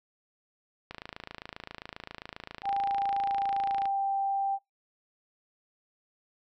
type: click train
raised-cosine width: 0.3 ms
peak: -23 dBFS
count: 82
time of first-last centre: 0.91-3.855 s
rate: 27.5 Hz
type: tone with pitch glide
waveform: sine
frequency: 795 to 787.2 Hz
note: G5 to G5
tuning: +24 to +7 cents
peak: -26 dBFS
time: 2.63-4.59 s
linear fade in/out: 50 ms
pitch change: -17 cents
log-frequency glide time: 3.19-4.11 s
effects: noise-tail reverb RT60 0.2 s tail -24 dB re dry